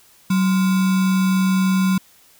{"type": "tone with sample-and-hold", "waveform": "sine", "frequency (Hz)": 188.3, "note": "F#3", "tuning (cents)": 31, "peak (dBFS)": -14, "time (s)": [0.3, 1.98], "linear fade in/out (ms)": 5, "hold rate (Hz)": 1225, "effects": ["white hiss -52 dBFS RMS until 2.39 s"]}